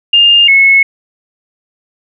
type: tone pair in turn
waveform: sine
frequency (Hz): 2814 / 2190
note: F7 / C#7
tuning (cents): +12 / -22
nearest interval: major third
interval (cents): 434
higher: first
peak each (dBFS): -3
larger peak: neither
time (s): 0.13-0.48 / 0.48-0.83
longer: neither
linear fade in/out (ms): 5
effects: none